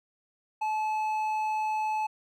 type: tone with hard clipping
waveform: triangle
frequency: 863 Hz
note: A5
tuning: 34 cents flat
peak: -28 dBFS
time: 0.61-2.07 s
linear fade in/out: 10 ms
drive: 9 dB
effects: none